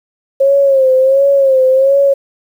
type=tone with vibrato; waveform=sine; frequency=538 Hz; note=C5; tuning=48 cents sharp; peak=-6 dBFS; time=0.4-2.14 s; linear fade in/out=10 ms; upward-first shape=sine; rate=1.4 Hz; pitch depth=66 cents each way; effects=7-bit